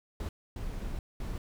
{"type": "noise bursts at uneven times", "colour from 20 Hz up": "brown", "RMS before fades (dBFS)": -36, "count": 3, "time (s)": [[0.2, 0.29], [0.56, 0.99], [1.2, 1.38]], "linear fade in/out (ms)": 2, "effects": []}